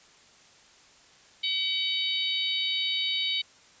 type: harmonic tone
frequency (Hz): 757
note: F#5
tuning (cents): +39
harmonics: 3 / 4 / 5 / 6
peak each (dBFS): -34 / -30 / -29 / -35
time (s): 1.43-3.42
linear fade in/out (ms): 10
effects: white hiss -56 dBFS RMS until 3.8 s + resampled to 16000 Hz